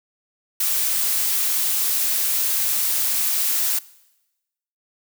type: noise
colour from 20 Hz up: blue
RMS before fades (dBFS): -21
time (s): 0.6-3.79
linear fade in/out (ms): 5
effects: noise-tail reverb RT60 1.0 s tail -21 dB re dry